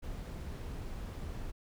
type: noise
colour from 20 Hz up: brown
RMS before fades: -41 dBFS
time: 0.02-1.52 s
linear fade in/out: 20 ms
effects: none